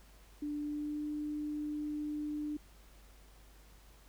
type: tone with pitch glide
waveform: sine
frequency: 294.9 to 298.7 Hz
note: D4 to D4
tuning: +7 to +29 cents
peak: -35 dBFS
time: 0.42-2.57 s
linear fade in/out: 5 ms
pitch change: +22 cents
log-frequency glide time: 0.6-1.03 s
effects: added 50 Hz sine -57 dBFS peak until 4.08 s + pink hiss -63 dBFS RMS until 4.08 s